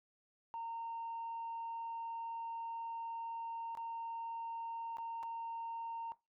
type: tone with dropouts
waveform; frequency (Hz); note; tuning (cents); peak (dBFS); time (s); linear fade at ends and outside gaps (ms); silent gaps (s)
sine; 919; A#5; -25; -39; 0.54-6.12; 0; 3.751-3.773 / 4.97-4.984 / 5.229-5.233
effects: noise-tail reverb RT60 0.2 s tail -17 dB re dry + tanh soft clip ceiling -37 dBFS